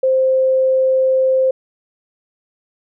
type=tone; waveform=sine; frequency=523.3 Hz; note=C5; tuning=in tune; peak=-11 dBFS; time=0.03-1.51 s; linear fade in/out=5 ms; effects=none